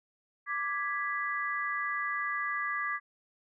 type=chord; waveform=sine; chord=G# diminished; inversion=second; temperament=equal; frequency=1174.7 / 1661.2 / 1975.5 Hz; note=D6 / G#6 / B6; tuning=0 / 0 / 0 cents; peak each=-34 / -35 / -35 dBFS; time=0.46-3 s; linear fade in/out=50 ms; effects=none